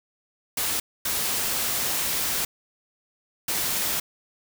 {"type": "noise bursts at uneven times", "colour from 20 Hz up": "white", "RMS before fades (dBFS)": -26, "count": 3, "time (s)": [[0.57, 0.8], [1.05, 2.45], [3.48, 4]], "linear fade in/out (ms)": 5, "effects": []}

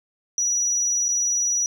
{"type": "tone with dropouts", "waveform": "sine", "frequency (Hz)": 5840, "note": "F#8", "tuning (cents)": -24, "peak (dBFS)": -18, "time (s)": [0.38, 1.66], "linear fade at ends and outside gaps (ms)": 1, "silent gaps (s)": [1.083, 1.088], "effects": ["tanh soft clip ceiling -16 dBFS"]}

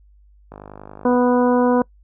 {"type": "click train", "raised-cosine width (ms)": 1, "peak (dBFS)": -22, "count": 33, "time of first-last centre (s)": [0.52, 1.151], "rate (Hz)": 50.7}
{"type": "harmonic tone", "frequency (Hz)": 246.9, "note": "B3", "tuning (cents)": 0, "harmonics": [1, 2, 3, 4, 5, 6], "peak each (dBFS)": [-16, -17, -25, -23, -33, -32], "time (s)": [1.05, 1.82], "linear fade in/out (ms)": 2}
{"effects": ["noise-tail reverb RT60 0.1 s tail -24 dB re dry", "added 50 Hz sine -48 dBFS peak until 2.03 s"]}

